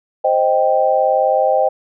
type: chord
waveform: sine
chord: C minor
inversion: none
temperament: equal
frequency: 523.3 / 622.3 / 784 Hz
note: C5 / Eb5 / G5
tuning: 0 / 0 / 0 cents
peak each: -16 dBFS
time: 0.24-1.69 s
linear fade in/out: 10 ms
effects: none